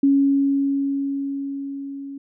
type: tone with level ramp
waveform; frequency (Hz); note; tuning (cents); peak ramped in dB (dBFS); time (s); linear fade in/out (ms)
sine; 277.2; C#4; 0; -12 to -31; 0.03-2.18; 5
effects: none